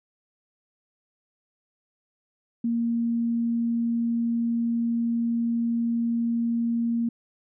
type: tone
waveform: sine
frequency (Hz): 233.1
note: A#3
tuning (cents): 0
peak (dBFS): -22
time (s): 2.64-7.09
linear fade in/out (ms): 5
effects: none